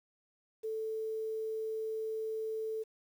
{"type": "tone with quantisation", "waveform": "sine", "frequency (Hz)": 440, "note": "A4", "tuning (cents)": 0, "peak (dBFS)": -34, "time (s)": [0.63, 2.84], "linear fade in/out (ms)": 20, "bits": 10, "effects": []}